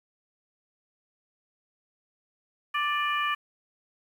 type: harmonic tone with a mistuned harmonic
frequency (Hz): 587.3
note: D5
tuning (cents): 0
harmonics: 2 / 3 / 4 / 5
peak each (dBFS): -27 / -31 / -33 / -35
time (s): 2.74-3.35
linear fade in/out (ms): 10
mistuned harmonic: 4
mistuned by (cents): +35
effects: 9-bit